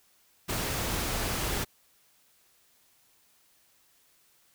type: noise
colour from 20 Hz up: pink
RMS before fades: -31 dBFS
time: 0.48-1.65 s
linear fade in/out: 20 ms
effects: white hiss -65 dBFS RMS until 4.54 s